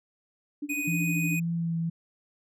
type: tone with tremolo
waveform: sine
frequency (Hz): 291.7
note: D4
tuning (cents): -12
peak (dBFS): -29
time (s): 0.62-1.37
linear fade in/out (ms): 5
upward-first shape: sine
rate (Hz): 13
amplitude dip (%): 90
type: tone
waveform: square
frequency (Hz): 2489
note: D#7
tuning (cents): 0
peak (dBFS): -30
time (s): 0.69-1.4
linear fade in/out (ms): 10
type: tone with vibrato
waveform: sine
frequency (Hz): 167.1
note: E3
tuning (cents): +24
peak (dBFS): -26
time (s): 0.87-1.9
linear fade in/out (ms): 10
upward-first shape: triangle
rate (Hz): 1.9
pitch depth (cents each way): 18
effects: none